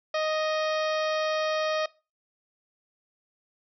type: harmonic tone with a mistuned harmonic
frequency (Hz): 622.3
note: D#5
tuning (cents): 0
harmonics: 1 / 2 / 3 / 4 / 5 / 6 / 7 / 8 / 9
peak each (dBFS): -26 / -32 / -36 / -38 / -40 / -42 / -43 / -44 / -45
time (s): 0.14-1.86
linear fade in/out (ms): 5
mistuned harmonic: 5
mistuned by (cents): +37
effects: noise-tail reverb RT60 0.3 s tail -21 dB re dry